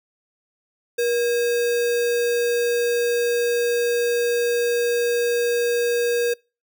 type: tone with sample-and-hold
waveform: sine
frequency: 476.6 Hz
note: A#4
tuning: 38 cents sharp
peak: -18 dBFS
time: 0.98-6.34 s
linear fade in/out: 10 ms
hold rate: 2100 Hz
effects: noise-tail reverb RT60 0.3 s tail -26 dB re dry